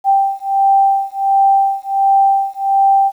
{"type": "beating tone pair", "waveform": "sine", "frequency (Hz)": [784, 785.4], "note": ["G5", "G5"], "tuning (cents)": [0, 3], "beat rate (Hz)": 1.4, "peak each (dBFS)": -13, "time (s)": [0.04, 3.12], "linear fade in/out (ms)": 50, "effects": ["8-bit"]}